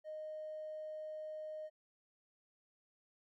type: tone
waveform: triangle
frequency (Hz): 619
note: D#5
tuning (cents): -9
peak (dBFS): -39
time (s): 0.04-1.7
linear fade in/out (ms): 50
effects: tanh soft clip ceiling -40 dBFS